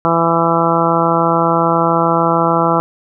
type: harmonic tone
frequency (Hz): 166.9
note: E3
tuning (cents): +22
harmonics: 1 / 2 / 3 / 4 / 5 / 6 / 7 / 8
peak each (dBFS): -19 / -19 / -19 / -19 / -19 / -19 / -19 / -19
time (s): 0.05-2.8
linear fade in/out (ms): 0
effects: none